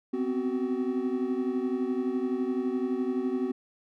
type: tone cluster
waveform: triangle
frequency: 250.9 / 262.7 / 375.5 Hz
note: B3 / C4 / F#4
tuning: +28 / +7 / +26 cents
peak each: -29 dBFS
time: 0.13-3.52 s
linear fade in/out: 10 ms
effects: none